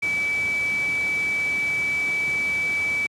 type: tone in noise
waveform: sine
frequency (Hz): 2300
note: D7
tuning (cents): -37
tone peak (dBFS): -21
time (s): 0.02-3.07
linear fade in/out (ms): 10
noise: pink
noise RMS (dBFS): -36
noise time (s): 0.02-3.07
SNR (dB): +12
effects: high-pass 100 Hz 12 dB/octave + low-pass 9000 Hz 12 dB/octave